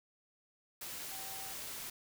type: tone in noise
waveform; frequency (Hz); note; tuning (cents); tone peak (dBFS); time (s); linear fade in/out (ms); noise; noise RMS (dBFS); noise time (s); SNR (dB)
sine; 773; G5; -24; -51; 1.11-1.53; 5; white; -44; 0.81-1.9; -10
effects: none